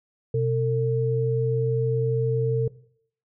sine tone pair together, 126 / 451.2 Hz, B2 / A4, +35 / +44 cents, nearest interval octave + minor seventh, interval 2209 cents, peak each -23 dBFS, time 0.34-2.68 s, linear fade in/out 5 ms, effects noise-tail reverb RT60 0.6 s tail -19 dB re dry

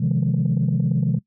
sine chord, F minor seventh, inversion second, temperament just, 130.96 / 157.15 / 174.61 / 209.5 Hz, C3 / Eb3 / F3 / Ab3, +2 / +18 / 0 / +15 cents, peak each -20 / -21 / -22 / -25 dBFS, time 0-1.19 s, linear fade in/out 10 ms, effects noise-tail reverb RT60 0.1 s tail -21 dB re dry + tanh soft clip ceiling -12 dBFS

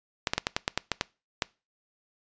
clicks, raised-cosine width 0.2 ms, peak -7 dBFS, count 10, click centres 0.272 / 0.335 / 0.38 / 0.469 / 0.565 / 0.679 / 0.776 / 0.917 / 1.011 / 1.422 s, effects noise-tail reverb RT60 0.3 s tail -23 dB re dry + resampled to 16000 Hz

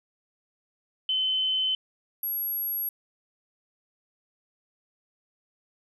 sine tone pair in turn, 3054 / 11494 Hz, G7 / F9, -46 / +49 cents, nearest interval octave + major seventh, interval 2295 cents, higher second, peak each -23 / -27 dBFS, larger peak first, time 1.09-1.75 / 2.23-2.89 s, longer neither, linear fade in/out 2 ms, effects none

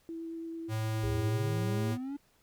sine tone with vibrato, 329.6 Hz, E4, in tune, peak -37 dBFS, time 0.09-1.29 s, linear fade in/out 0 ms, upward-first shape sine, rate 9.1 Hz, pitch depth 8 cents each way
square tone, 110 Hz, A2, in tune, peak -31 dBFS, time 0.68-1.98 s, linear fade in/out 50 ms
triangle linear sweep, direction up, 53.4 to 289.3 Hz, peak -33 dBFS, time 1.03-2.17 s, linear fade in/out 10 ms
sine tone with tremolo, 406.8 Hz, G#4, 36 cents flat, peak -37 dBFS, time 1.03-1.92 s, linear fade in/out 5 ms, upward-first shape sine, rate 3 Hz, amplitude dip 25%
effects pink hiss -68 dBFS RMS until 2.42 s

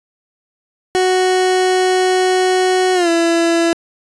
30% pulse tone with pitch glide, 370 to 335.4 Hz, F#4 to E4, 0 to +30 cents, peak -9 dBFS, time 0.95-3.73 s, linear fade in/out 0 ms, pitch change -170 cents, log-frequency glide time 2.94-3.09 s, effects resampled to 22050 Hz

